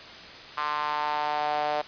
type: tone with high-pass filter sweep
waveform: sawtooth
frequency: 149.3 Hz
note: D3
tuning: 29 cents sharp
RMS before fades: -28 dBFS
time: 0.57-1.82 s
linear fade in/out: 10 ms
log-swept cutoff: 1100 to 660 Hz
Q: 4.7
effects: white hiss -43 dBFS RMS until 1.87 s + resampled to 11025 Hz